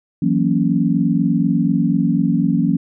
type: chord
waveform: sine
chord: F# dominant seventh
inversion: third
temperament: equal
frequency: 164.81 / 185 / 233.1 / 277.2 Hz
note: E3 / F#3 / A#3 / C#4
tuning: 0 / 0 / 0 / 0 cents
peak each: -19 dBFS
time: 0.22-2.77 s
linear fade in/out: 5 ms
effects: none